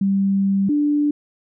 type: tone pair in turn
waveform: sine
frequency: 196 / 293.7 Hz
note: G3 / D4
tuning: 0 / 0 cents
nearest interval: perfect fifth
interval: 700 cents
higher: second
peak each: -15 dBFS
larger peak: neither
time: 0.01-0.69 / 0.69-1.11 s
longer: first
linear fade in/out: 5 ms
effects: none